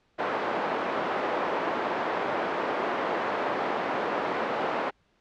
white band-pass noise, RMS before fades -29 dBFS, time 0.18-4.91 s, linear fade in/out 20 ms, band 320 to 970 Hz, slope 12 dB/octave, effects pink hiss -68 dBFS RMS until 5.2 s + low-pass 4000 Hz 12 dB/octave

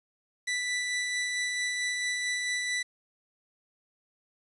sawtooth tone with tremolo, 1977 Hz, B6, 1 cent sharp, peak -24 dBFS, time 0.47-2.83 s, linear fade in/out 10 ms, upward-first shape sine, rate 4.5 Hz, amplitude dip 25%, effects resampled to 24000 Hz + 9-bit

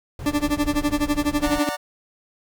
brown noise, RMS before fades -31 dBFS, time 0.19-1.59 s, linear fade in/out 2 ms
40% pulse tone with tremolo, 293.7 Hz, D4, in tune, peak -16 dBFS, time 0.26-1.69 s, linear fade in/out 0 ms, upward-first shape sine, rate 12 Hz, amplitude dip 95%
25% pulse chord, D augmented, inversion none, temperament just, 587.3 / 734.2 / 917.7 Hz, D5 / F#5 / A#5, 0 / -14 / -27 cents, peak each -25 / -27 / -28 dBFS, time 1.42-1.77 s, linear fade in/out 20 ms
effects none

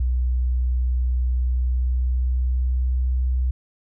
sine tone with pitch glide, 62.1 to 63.22 Hz, B1 to B1, +10 to +41 cents, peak -18 dBFS, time 0-3.51 s, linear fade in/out 5 ms, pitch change +31 cents, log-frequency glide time 1.38-3.12 s, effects none

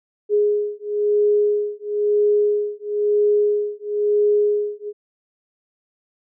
sine beating tone pair, 415.3 / 416.3 Hz, G#4 / G#4, 0 / +4 cents, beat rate 1 Hz, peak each -19 dBFS, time 0.29-4.93 s, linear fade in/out 50 ms, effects none

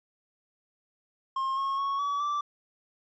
triangle tone with pitch steps, 1068 / 1088 / 1106 / 1140 / 1168 Hz, C6 / C#6 / C#6 / C#6 / D6, +35 / -33 / -4 / +48 / -10 cents, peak -25 dBFS, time 1.36-2.41 s, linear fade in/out 5 ms, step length 210 ms, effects resampled to 16000 Hz

